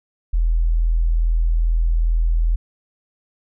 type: tone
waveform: sine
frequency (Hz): 41.2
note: E1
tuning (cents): 0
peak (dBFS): -14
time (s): 0.33-2.56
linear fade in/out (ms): 10
effects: none